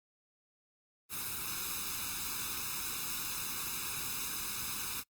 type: noise with comb filter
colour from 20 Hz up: white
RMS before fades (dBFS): -38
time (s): 1.09-5.04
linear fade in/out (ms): 50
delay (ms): 0.78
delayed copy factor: +0.85
effects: noise-tail reverb RT60 0.1 s tail -22 dB re dry + Opus 32 kbps